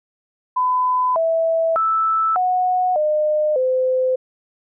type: tone with pitch steps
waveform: sine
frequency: 1006 / 655 / 1316 / 733 / 608 / 514 Hz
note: B5 / E5 / E6 / F#5 / D#5 / C5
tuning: +32 / -11 / -3 / -16 / -40 / -31 cents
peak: -15 dBFS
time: 0.56-4.16 s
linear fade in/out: 10 ms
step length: 600 ms
effects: none